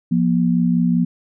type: tone pair together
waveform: sine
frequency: 174.5 / 239.7 Hz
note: F3 / A#3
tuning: -1 / +48 cents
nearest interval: perfect fourth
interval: 549 cents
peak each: -16 / -17 dBFS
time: 0.11-1.05 s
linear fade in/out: 10 ms
effects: none